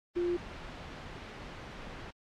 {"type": "tone in noise", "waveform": "sine", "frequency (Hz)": 350, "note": "F4", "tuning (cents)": 4, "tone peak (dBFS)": -28, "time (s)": [0.16, 0.37], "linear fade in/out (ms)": 10, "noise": "pink", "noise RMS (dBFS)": -44, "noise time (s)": [0.15, 2.11], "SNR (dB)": 13, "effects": ["low-pass 3000 Hz 12 dB/octave", "AAC 64 kbps"]}